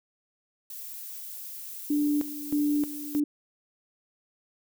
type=noise; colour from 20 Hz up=violet; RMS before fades=-40 dBFS; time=0.7-3.2 s; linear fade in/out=2 ms
type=tone with tremolo; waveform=sine; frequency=293.7 Hz; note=D4; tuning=in tune; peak=-22 dBFS; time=1.9-3.24 s; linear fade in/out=5 ms; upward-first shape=square; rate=1.6 Hz; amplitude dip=80%
effects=none